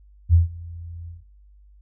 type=tone with ADSR envelope; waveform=sine; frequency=84.8 Hz; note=E2; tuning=50 cents sharp; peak=-9 dBFS; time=0.29-1.24 s; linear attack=48 ms; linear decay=140 ms; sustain=-24 dB; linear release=160 ms; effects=noise-tail reverb RT60 0.6 s tail -25 dB re dry + added 50 Hz sine -48 dBFS peak until 1.81 s